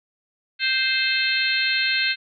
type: harmonic tone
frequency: 523 Hz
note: C5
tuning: 1 cent flat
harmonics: 3 / 4 / 5 / 6 / 7 / 8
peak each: -25 / -26 / -25 / -30 / -29 / -25 dBFS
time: 0.59-2.16 s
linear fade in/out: 50 ms
effects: none